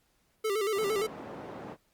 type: tone with vibrato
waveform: square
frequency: 415.3 Hz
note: G#4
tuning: in tune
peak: -28 dBFS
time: 0.44-1.07 s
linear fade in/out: 10 ms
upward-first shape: square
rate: 8.7 Hz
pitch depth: 87 cents each way
type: band-pass noise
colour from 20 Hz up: white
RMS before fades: -43 dBFS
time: 0.74-1.77 s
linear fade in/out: 50 ms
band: 130 to 690 Hz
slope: 12 dB/octave
effects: pink hiss -71 dBFS RMS until 1.93 s + Opus 48 kbps